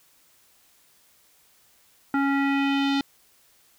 square tone with low-pass filter sweep, 277.2 Hz, C#4, in tune, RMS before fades -23 dBFS, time 2.14-3.01 s, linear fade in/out 2 ms, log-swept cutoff 1500 to 4000 Hz, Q 2.6, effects white hiss -60 dBFS RMS until 3.78 s

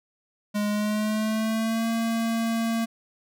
square tone with pitch glide, 207.7 to 227.8 Hz, G#3 to A#3, 0 to -40 cents, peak -24 dBFS, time 0.54-2.86 s, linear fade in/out 20 ms, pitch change +160 cents, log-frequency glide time 0.69-1.88 s, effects none

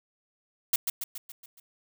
blue noise with echo, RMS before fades -23 dBFS, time 0.73-0.76 s, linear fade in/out 5 ms, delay 140 ms, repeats 6, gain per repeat -5 dB, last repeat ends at 1.6 s, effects none

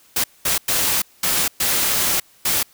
white noise bursts at uneven times, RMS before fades -19 dBFS, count 6, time 0.16-0.24 / 0.45-0.58 / 0.68-1.02 / 1.23-1.48 / 1.6-2.2 / 2.45-2.63 s, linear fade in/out 5 ms, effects white hiss -53 dBFS RMS until 2.73 s

